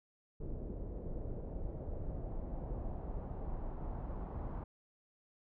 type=noise with low-pass filter sweep; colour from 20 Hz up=brown; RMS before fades=-41 dBFS; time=0.4-4.64 s; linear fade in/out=5 ms; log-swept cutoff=450 to 1000 Hz; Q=1.8; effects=none